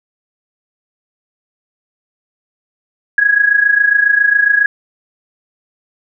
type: tone with amplitude modulation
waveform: sine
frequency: 1661.2 Hz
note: G#6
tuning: in tune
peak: -5 dBFS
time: 3.18-4.66 s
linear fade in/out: 2 ms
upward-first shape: sine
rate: 27.3 Hz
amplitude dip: 75%
effects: none